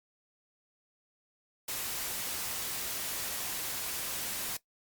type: noise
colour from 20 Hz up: white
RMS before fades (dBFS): -36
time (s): 1.68-4.57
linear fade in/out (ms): 5
effects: noise-tail reverb RT60 0.1 s tail -18 dB re dry + Opus 48 kbps